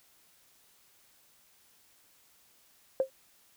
sine tone with exponential decay, 530 Hz, C5, 22 cents sharp, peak -19 dBFS, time 3-3.1 s, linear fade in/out 1 ms, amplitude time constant 20 ms, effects tanh soft clip ceiling -15 dBFS + white hiss -64 dBFS RMS until 3.56 s

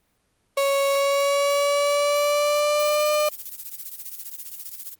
35% pulse tone with pitch glide, 554.4 to 601.1 Hz, C#5 to D5, 0 to +40 cents, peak -17 dBFS, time 0.57-3.29 s, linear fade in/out 5 ms, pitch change +140 cents, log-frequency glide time 0.88-3.1 s
violet noise with tremolo, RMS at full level -32 dBFS, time 2.79-4.95 s, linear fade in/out 20 ms, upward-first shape triangle, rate 15 Hz, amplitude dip 90%
effects pink hiss -68 dBFS RMS until 4.99 s + Opus 24 kbps

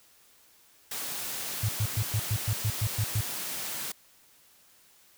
white high-pass noise, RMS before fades -35 dBFS, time 0.91-3.92 s, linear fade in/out 5 ms, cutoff 100 Hz, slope 24 dB/octave
sine tone bursts, 106.9 Hz, A2, 49 cents flat, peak -24 dBFS, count 10, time 1.63-3.21 s, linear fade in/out 5 ms, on 59 ms, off 110 ms
effects white hiss -60 dBFS RMS until 5.17 s

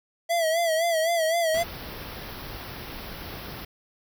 square tone with vibrato, 659.3 Hz, E5, in tune, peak -22 dBFS, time 0.29-1.64 s, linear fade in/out 20 ms, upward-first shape sine, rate 3.9 Hz, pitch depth 77 cents each way
pink band-stop noise, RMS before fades -38 dBFS, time 1.54-3.65 s, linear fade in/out 5 ms, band 5600 to 11000 Hz, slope 96 dB/octave
effects none

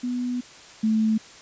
sine tone pair in turn, 246.9 / 219.2 Hz, B3 / A3, 0 / -6 cents, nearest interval major second, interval 206 cents, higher first, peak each -24 / -18 dBFS, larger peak second, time 0.03-0.41 / 0.83-1.18 s, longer first, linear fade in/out 10 ms, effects white hiss -46 dBFS RMS until 1.41 s + resampled to 16000 Hz

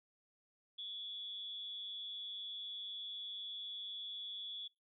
sine tone with amplitude modulation, 3400 Hz, G#7, 40 cents sharp, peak -40 dBFS, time 0.78-4.68 s, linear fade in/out 10 ms, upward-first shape sine, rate 202 Hz, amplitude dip 60%, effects noise-tail reverb RT60 0.2 s tail -23 dB re dry

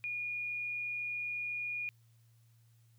sine tone, 2438 Hz, D#7, 36 cents flat, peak -35 dBFS, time 0.04-1.89 s, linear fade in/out 0 ms, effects added 115 Hz sine -62 dBFS peak until 2.98 s + white hiss -75 dBFS RMS until 2.98 s

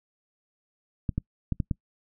clicks, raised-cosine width 5 ms, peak -14 dBFS, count 5, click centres 1.092 / 1.18 / 1.523 / 1.602 / 1.712 s, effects noise-tail reverb RT60 0.1 s tail -25 dB re dry

